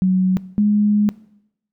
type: tone pair in turn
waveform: sine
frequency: 186.1 / 208.2 Hz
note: F#3 / G#3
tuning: +10 / +5 cents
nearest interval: major second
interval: 195 cents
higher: second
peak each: -12 dBFS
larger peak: neither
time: 0.02-0.37 / 0.58-1.09 s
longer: second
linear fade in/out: 0 ms
effects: noise-tail reverb RT60 0.8 s tail -20 dB re dry